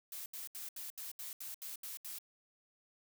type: noise bursts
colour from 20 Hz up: blue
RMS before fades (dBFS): -45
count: 10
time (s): 0.12-2.186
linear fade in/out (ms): 2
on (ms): 140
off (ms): 74
effects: none